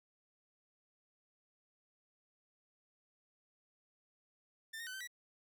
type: tone with pitch steps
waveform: sawtooth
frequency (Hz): 1791 / 1854 / 1510 / 1546 / 1943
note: A6 / A#6 / F#6 / G6 / B6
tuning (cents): +30 / -10 / +35 / -24 / -29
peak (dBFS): -40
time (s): 4.73-5.075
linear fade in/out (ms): 10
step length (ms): 69
effects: none